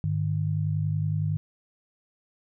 sine tone pair together, 101.92 / 152.7 Hz, G#2 / D#3, -32 / -32 cents, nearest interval perfect fifth, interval 700 cents, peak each -27 / -26 dBFS, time 0.04-1.37 s, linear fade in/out 0 ms, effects none

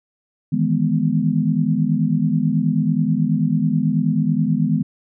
sine chord, E major seventh, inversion third, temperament equal, 155.56 / 164.81 / 207.7 / 246.9 Hz, D#3 / E3 / G#3 / B3, 0 / 0 / 0 / 0 cents, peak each -21 dBFS, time 0.52-4.83 s, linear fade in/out 10 ms, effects none

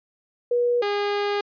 sine / sawtooth tone pair in turn, 483.6 / 408.4 Hz, B4 / G#4, -36 / -29 cents, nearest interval minor third, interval 293 cents, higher first, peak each -18 dBFS, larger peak neither, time 0.51-0.82 / 0.82-1.41 s, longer second, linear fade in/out 5 ms, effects resampled to 11025 Hz

